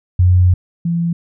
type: tone pair in turn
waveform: sine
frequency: 90.4 / 169.57 Hz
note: F#2 / E3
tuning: -40 / +49 cents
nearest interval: major seventh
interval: 1089 cents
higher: second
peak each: -7 / -14 dBFS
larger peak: first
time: 0.19-0.54 / 0.85-1.13 s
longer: first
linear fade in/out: 5 ms
effects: none